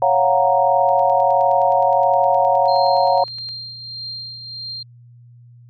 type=chord; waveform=sine; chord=Gb major seventh; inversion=second; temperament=equal; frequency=554.4 / 698.5 / 740 / 932.3 Hz; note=Db5 / F5 / Gb5 / Bb5; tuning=0 / 0 / 0 / 0 cents; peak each=-18 dBFS; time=0.02-3.24 s; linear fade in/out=2 ms
type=click train; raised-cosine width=0.2 ms; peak=-27 dBFS; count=26; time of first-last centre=0.89-3.489 s; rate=9.62 Hz
type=tone with tremolo; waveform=sine; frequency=4186 Hz; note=C8; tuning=in tune; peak=-26 dBFS; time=2.68-4.83 s; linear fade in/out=5 ms; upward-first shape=triangle; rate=1.6 Hz; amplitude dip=55%
effects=added 120 Hz sine -42 dBFS peak until 5.69 s